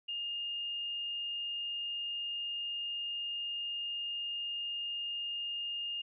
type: tone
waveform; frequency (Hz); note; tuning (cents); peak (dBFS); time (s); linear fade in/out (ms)
sine; 2828; F7; +21; -35; 0.08-6.02; 10
effects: none